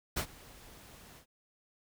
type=noise with ADSR envelope; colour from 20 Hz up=pink; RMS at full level=-31 dBFS; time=0.16-1.26 s; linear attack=15 ms; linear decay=83 ms; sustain=-23 dB; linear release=89 ms; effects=none